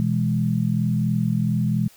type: chord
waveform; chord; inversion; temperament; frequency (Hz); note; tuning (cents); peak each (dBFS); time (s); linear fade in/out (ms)
sine; E major; second; equal; 123.47 / 164.81 / 207.7; B2 / E3 / G#3; 0 / 0 / 0; -23; 0-1.88; 0
effects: white hiss -52 dBFS RMS until 1.96 s